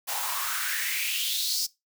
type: noise with high-pass filter sweep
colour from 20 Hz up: white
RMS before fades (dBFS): -29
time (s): 0.07-1.67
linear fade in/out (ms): 20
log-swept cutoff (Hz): 730 to 5300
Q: 4.6
effects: noise-tail reverb RT60 0.2 s tail -20 dB re dry

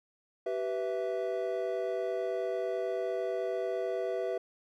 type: chord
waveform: triangle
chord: E minor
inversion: first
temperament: equal with one note detuned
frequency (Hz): 384.8 / 493.9 / 659.3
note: G4 / B4 / E5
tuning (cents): -32 / 0 / 0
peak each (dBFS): -33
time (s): 0.46-4.38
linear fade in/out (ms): 5
effects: none

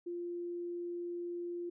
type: tone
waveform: sine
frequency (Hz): 348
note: F4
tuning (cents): -6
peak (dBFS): -37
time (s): 0.06-1.7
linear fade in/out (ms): 10
effects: none

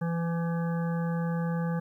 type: harmonic tone with a mistuned harmonic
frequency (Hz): 168.1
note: E3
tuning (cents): +34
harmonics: 1 / 3 / 5 / 7 / 9 / 10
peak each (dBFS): -27 / -37 / -41 / -44 / -46 / -47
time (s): 0.01-1.8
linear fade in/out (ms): 10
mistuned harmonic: 9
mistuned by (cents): +23
effects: 11-bit

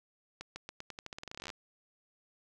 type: accelerating click train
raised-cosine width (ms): 0.2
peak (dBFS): -25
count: 22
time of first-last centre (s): 0.41-1.502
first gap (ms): 150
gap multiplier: 0.87
effects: none

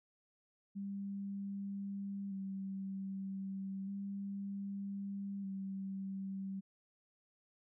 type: tone with vibrato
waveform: sine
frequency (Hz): 196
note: G3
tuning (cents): 0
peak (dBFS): -39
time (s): 0.75-6.61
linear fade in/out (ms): 20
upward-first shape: square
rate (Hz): 0.32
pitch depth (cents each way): 22
effects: none

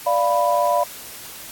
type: chord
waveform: sine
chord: B diminished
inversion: first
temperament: equal with one note detuned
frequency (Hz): 587.3 / 694.8 / 987.8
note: D5 / F5 / B5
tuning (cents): 0 / -9 / 0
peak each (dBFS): -20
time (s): 0.06-0.84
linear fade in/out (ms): 10
effects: white hiss -37 dBFS RMS until 1.51 s + AAC 64 kbps

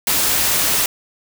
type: noise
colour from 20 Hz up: white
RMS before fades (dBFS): -17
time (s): 0.07-0.86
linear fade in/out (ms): 2
effects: none

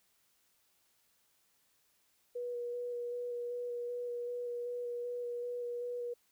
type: tone with vibrato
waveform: sine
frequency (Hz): 483.9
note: B4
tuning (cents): -35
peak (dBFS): -36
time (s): 2.35-6.14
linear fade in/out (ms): 10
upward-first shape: square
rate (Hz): 2.6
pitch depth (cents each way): 11
effects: white hiss -73 dBFS RMS until 6.31 s

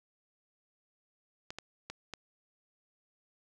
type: clicks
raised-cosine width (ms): 0.2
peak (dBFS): -23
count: 4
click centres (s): 1.505 / 1.586 / 1.9 / 2.137
effects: none

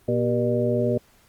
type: harmonic tone with a mistuned harmonic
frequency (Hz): 120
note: B2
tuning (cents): -49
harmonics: 1 / 2 / 3 / 4 / 5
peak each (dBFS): -26 / -26 / -26 / -26 / -26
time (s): 0.08-0.98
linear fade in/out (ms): 5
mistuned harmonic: 3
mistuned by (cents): +120
effects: pink hiss -58 dBFS RMS until 1.28 s + Opus 32 kbps

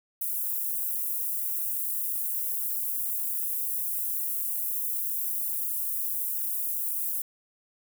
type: high-pass noise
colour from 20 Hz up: white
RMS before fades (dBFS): -30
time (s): 0.21-7.22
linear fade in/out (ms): 5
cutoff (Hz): 11000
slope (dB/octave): 24
effects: none

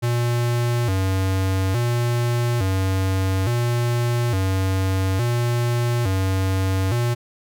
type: tone with vibrato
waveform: square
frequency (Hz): 106.7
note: G#2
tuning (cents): +47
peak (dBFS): -19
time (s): 0.02-7.15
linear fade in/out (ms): 20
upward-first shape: square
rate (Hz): 0.58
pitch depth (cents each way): 200
effects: none

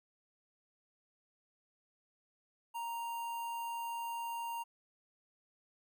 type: tone with notch filter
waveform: square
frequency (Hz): 932.3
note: A#5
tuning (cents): 0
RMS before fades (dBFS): -40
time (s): 2.74-4.64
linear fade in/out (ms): 20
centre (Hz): 5100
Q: 0.9
effects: none

